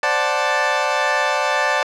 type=chord; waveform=20% pulse; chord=D dominant seventh; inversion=third; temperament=equal; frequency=523.3 / 587.3 / 740 / 880 Hz; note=C5 / D5 / F#5 / A5; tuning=0 / 0 / 0 / 0 cents; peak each=-20 / -16 / -19 / -16 dBFS; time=0.03-1.83 s; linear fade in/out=2 ms; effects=low-pass 5000 Hz 12 dB/octave